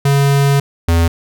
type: tone pair in turn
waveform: square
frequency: 140 / 83.8 Hz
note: C#3 / E2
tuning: +18 / +29 cents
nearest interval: major sixth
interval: 889 cents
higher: first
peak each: -10 dBFS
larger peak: neither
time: 0.05-0.6 / 0.88-1.08 s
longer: first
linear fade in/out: 5 ms
effects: none